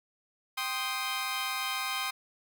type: chord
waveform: 15% pulse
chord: C minor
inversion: second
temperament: equal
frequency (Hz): 784 / 1046.5 / 1244.5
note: G5 / C6 / Eb6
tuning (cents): 0 / 0 / 0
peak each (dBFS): -31 / -28 / -29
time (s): 0.57-2.11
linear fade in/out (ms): 10
effects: none